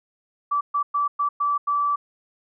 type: tone bursts at uneven times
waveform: sine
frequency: 1158 Hz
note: D6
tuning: 25 cents flat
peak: -19 dBFS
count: 6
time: 0.51-0.61 / 0.74-0.83 / 0.94-1.08 / 1.19-1.29 / 1.4-1.58 / 1.67-1.96 s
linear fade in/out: 10 ms
effects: none